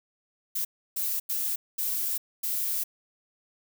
violet noise bursts at uneven times, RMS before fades -29 dBFS, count 5, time 0.55-0.65 / 0.96-1.2 / 1.29-1.56 / 1.78-2.18 / 2.43-2.84 s, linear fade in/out 10 ms, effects none

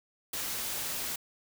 white noise, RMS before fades -35 dBFS, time 0.33-1.16 s, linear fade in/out 5 ms, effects none

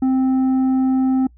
sine tone with tanh clipping, 261.6 Hz, C4, in tune, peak -15 dBFS, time 0.02-1.27 s, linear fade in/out 5 ms, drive 6 dB, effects noise-tail reverb RT60 0.1 s tail -25 dB re dry + added 60 Hz sine -45 dBFS peak until 1.37 s

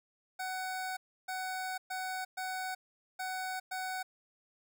25% pulse tone bursts at uneven times, 748 Hz, F#5, 19 cents sharp, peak -32 dBFS, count 6, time 0.39-0.97 / 1.28-1.78 / 1.9-2.25 / 2.37-2.75 / 3.19-3.6 / 3.71-4.03 s, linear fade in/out 10 ms, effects none

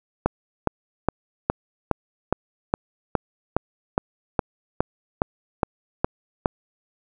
click train, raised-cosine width 1 ms, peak -4 dBFS, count 16, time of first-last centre 0.26-6.458 s, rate 2.42 Hz, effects none

